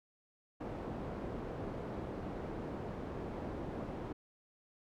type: low-pass noise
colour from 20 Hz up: white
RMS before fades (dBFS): -42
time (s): 0.6-4.13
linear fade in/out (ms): 10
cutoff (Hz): 490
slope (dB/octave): 12
effects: none